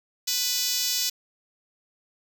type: tone with high-pass filter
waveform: 5% pulse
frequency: 496.4 Hz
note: B4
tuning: 9 cents sharp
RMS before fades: -26 dBFS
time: 0.27-1.1 s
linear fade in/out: 10 ms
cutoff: 4900 Hz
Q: 0.94
effects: 7-bit